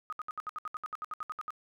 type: tone bursts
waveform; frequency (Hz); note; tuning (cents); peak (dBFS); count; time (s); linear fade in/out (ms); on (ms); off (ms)
sine; 1251; D#6; +9; -34; 16; 0.1-1.505; 0; 25; 67
effects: none